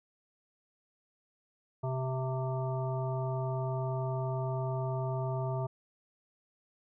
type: harmonic tone with a mistuned harmonic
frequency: 130.1 Hz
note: C3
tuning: 9 cents flat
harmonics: 1 / 3 / 5 / 7 / 9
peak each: -32 / -40 / -38 / -42 / -46 dBFS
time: 1.83-5.67 s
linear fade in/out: 10 ms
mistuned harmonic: 5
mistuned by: +20 cents
effects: none